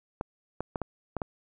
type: clicks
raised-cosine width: 1 ms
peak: -17 dBFS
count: 6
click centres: 0.211 / 0.606 / 0.758 / 0.817 / 1.167 / 1.218 s
effects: none